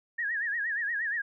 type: tone with vibrato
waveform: sine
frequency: 1760 Hz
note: A6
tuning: in tune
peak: -28 dBFS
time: 0.18-1.22 s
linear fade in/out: 10 ms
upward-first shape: sine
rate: 8.5 Hz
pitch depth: 140 cents each way
effects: none